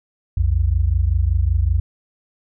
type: tone pair together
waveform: sine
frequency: 61 / 86.27 Hz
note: B1 / F2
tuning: -21 / -21 cents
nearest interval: tritone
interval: 600 cents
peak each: -17 dBFS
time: 0.37-1.8 s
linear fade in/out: 5 ms
effects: none